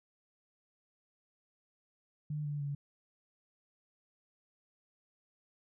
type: tone with pitch steps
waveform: sine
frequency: 150 / 146.24 / 142.57 Hz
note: D3 / D3 / C#3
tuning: +37 / -7 / +49 cents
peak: -34 dBFS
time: 2.3-2.75 s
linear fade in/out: 5 ms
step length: 150 ms
effects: none